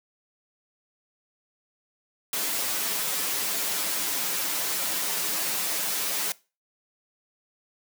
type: noise with comb filter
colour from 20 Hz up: white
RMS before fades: -28 dBFS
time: 2.33-6.32 s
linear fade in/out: 2 ms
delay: 8.3 ms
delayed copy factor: -0.85
effects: noise-tail reverb RT60 0.3 s tail -21 dB re dry + high-pass 200 Hz 12 dB/octave